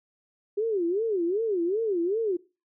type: tone with vibrato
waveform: sine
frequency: 392 Hz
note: G4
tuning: in tune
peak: -23 dBFS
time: 0.57-2.37 s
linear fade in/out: 10 ms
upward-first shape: sine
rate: 2.6 Hz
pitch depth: 270 cents each way
effects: noise-tail reverb RT60 0.3 s tail -20 dB re dry